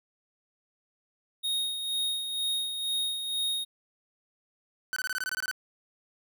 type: tone with tremolo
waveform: square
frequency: 3729 Hz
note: A#7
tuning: in tune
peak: -27 dBFS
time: 1.43-3.65 s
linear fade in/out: 20 ms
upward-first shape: sine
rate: 2.1 Hz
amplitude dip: 50%
type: tone bursts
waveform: 45% pulse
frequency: 1513 Hz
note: F#6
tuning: 38 cents sharp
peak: -29 dBFS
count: 11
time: 4.93-5.513 s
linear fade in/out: 0 ms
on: 33 ms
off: 22 ms
effects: none